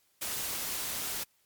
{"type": "noise", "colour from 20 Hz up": "white", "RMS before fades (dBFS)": -35, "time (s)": [0.21, 1.24], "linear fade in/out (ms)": 10, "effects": ["white hiss -70 dBFS RMS until 1.45 s", "MP3 96 kbps"]}